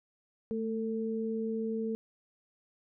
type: tone pair together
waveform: sine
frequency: 220.7 / 447.9 Hz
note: A3 / A4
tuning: +5 / +31 cents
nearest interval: octave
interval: 1226 cents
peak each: -33 / -34 dBFS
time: 0.51-1.95 s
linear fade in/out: 0 ms
effects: none